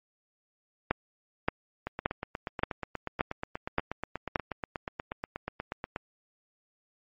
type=two click trains; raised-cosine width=0.5 ms; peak=-18 / -9 dBFS; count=35 / 7; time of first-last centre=1.87-5.961 / 0.91-4.358 s; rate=8.31 / 1.74 Hz; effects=MP3 32 kbps